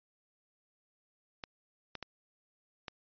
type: clicks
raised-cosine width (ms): 0.2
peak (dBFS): -22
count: 4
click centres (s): 1.438 / 1.953 / 2.027 / 2.882
effects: resampled to 11025 Hz